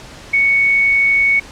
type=tone; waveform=sine; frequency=2222 Hz; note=C#7; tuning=4 cents sharp; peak=-10 dBFS; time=0.33-1.4 s; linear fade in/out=10 ms; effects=pink hiss -36 dBFS RMS until 1.51 s + low-pass 7000 Hz 12 dB/octave